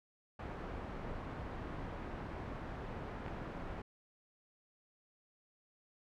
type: low-pass noise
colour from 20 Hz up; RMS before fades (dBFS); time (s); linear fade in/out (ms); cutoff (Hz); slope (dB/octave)
pink; -44; 0.39-3.82; 5; 1400; 12
type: clicks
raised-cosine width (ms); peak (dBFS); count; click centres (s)
0.5; -29; 2; 3.263 / 3.282
effects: none